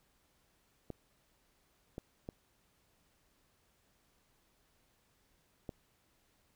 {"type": "clicks", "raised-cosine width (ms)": 2, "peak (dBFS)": -28, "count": 4, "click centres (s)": [0.903, 1.981, 2.289, 5.692], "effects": ["pink hiss -73 dBFS RMS until 6.55 s"]}